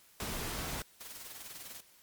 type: noise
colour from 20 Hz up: pink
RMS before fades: -38 dBFS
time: 0.2-0.82 s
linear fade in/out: 2 ms
type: noise with tremolo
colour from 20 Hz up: white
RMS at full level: -45 dBFS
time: 1-1.81 s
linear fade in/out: 10 ms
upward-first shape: sine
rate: 20 Hz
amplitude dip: 50%
effects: white hiss -62 dBFS RMS until 2.02 s + MP3 96 kbps